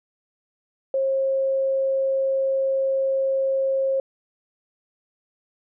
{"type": "tone", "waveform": "sine", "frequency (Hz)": 537, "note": "C5", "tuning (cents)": 45, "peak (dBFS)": -19, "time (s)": [0.94, 4], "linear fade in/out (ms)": 2, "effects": []}